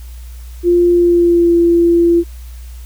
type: tone with pitch glide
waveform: sine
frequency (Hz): 349.2 to 341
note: F4 to F4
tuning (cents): 0 to -41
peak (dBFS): -7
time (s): 0.63-2.24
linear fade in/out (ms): 50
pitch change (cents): -41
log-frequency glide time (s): 0.91-1.55
effects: added 60 Hz sine -28 dBFS peak until 2.85 s + white hiss -45 dBFS RMS until 2.85 s